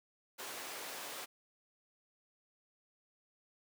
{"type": "high-pass noise", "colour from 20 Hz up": "pink", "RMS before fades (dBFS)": -45, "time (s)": [0.38, 1.26], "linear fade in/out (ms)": 20, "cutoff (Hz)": 470, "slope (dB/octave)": 12, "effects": []}